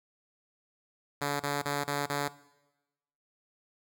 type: tone bursts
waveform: 5% pulse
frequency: 143.5 Hz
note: D3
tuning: 40 cents flat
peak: -18 dBFS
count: 5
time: 1.21-2.284 s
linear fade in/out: 10 ms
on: 190 ms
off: 31 ms
effects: noise-tail reverb RT60 1.0 s tail -19 dB re dry